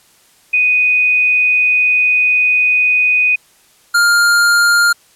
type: tone pair in turn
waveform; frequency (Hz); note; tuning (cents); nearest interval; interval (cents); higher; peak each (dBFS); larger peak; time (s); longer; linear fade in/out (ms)
sine / square; 2489 / 1405; D#7 / F6; 0 / +10; minor seventh; 990; first; -9; neither; 0.53-3.36 / 3.94-4.93; first; 10
effects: white hiss -50 dBFS RMS until 5.15 s + low-pass 12000 Hz 12 dB/octave